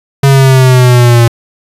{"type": "exponential sweep", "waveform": "square", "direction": "down", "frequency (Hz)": [138.59, 116.54], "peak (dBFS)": -3, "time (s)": [0.23, 1.28], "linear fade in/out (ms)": 5, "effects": ["resampled to 32000 Hz"]}